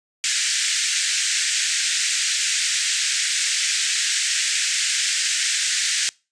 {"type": "band-pass noise", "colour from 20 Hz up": "white", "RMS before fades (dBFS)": -22, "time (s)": [0.24, 6.09], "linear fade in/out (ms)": 0, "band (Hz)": [1600, 8400], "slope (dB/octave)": 48, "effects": ["noise-tail reverb RT60 0.3 s tail -25 dB re dry", "resampled to 22050 Hz"]}